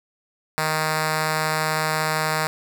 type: tone with notch filter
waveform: 5% pulse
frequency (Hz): 156.3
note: D#3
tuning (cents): +8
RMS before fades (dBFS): -23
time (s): 0.58-2.47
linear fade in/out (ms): 0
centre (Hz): 340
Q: 1.4
effects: none